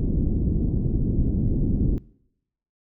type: low-pass noise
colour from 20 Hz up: pink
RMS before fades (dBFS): -22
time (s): 0-1.98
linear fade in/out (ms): 0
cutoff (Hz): 310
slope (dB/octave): 24
effects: noise-tail reverb RT60 0.8 s tail -23 dB re dry